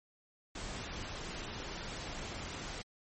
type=noise; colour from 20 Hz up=pink; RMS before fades=-42 dBFS; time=0.55-2.82 s; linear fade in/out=5 ms; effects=low-pass 11000 Hz 12 dB/octave + MP3 32 kbps